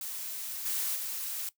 blue noise with level steps, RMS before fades -38 / -32 / -36 dBFS, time 0.01-1.49 s, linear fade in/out 2 ms, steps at 0.65 / 0.95 s, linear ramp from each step 10 ms, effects noise-tail reverb RT60 0.1 s tail -17 dB re dry

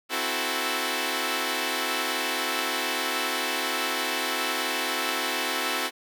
5% pulse chord, F# half-diminished seventh, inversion second, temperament equal, 261.6 / 329.6 / 370 / 440 Hz, C4 / E4 / F#4 / A4, 0 / 0 / 0 / 0 cents, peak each -20 dBFS, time 0.09-5.91 s, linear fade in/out 50 ms, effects none

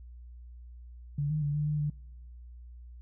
sine tone with pitch steps, 144.3 / 153.3 / 145 / 149.2 / 150.4 / 148 Hz, D3 / D#3 / D3 / D3 / D3 / D3, -30 / -25 / -22 / +28 / +42 / +14 cents, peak -27 dBFS, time 1.18-1.9 s, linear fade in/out 5 ms, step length 120 ms, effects noise-tail reverb RT60 1.0 s tail -26 dB re dry + added 60 Hz sine -45 dBFS peak until 3.01 s

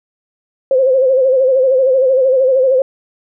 sine tone with vibrato, 523.3 Hz, C5, in tune, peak -8 dBFS, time 0.71-2.82 s, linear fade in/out 2 ms, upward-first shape sine, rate 13 Hz, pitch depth 68 cents each way, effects none

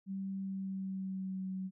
sine tone with pitch glide, 193.5 to 188.54 Hz, G3 to F#3, -22 to +33 cents, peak -36 dBFS, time 0.06-1.71 s, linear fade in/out 50 ms, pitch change -45 cents, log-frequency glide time 0.38-1.47 s, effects none

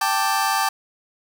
sawtooth chord, G suspended second, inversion none, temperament just, 784 / 882 / 1176 Hz, G5 / A5 / D6, 0 / +4 / +2 cents, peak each -19 dBFS, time 0.01-0.69 s, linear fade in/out 5 ms, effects none

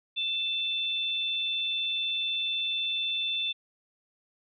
sine tone pair together, 2652 / 3536 Hz, E7 / A7, +10 / +8 cents, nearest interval perfect fourth, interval 498 cents, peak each -34 / -28 dBFS, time 0.16-3.53 s, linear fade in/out 20 ms, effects none

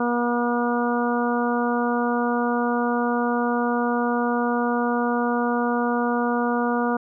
harmonic tone, 240 Hz, B3, 49 cents flat, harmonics 1 / 2 / 3 / 4 / 5 / 6, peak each -23 / -26 / -28 / -29 / -30 / -31 dBFS, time 0-6.97 s, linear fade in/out 5 ms, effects none

